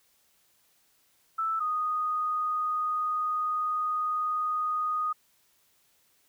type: tone pair in turn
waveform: sine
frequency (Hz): 1318.5 / 1240.2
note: E6 / D#6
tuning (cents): 0 / -6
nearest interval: minor second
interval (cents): 106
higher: first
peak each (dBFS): -26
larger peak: neither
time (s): 1.38-1.6 / 1.6-5.13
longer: second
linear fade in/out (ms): 10
effects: white hiss -67 dBFS RMS until 6.28 s